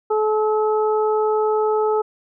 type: harmonic tone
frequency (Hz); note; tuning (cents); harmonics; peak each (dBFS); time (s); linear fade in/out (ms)
430.1; A4; -39; 1 / 2 / 3; -17 / -23 / -27; 0.1-2.02; 10
effects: none